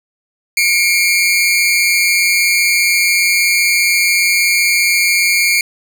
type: tone pair together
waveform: sawtooth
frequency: 2171 / 2357 Hz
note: C#7 / D7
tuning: -37 / +6 cents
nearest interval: minor second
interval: 143 cents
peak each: -10 dBFS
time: 0.57-5.61 s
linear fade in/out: 2 ms
effects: none